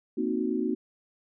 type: chord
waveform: sine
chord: C half-diminished seventh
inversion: third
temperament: equal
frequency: 233.1 / 261.6 / 311.1 / 370 Hz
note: Bb3 / C4 / Eb4 / Gb4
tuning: 0 / 0 / 0 / 0 cents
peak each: -31 dBFS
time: 0.17-0.75 s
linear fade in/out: 10 ms
effects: none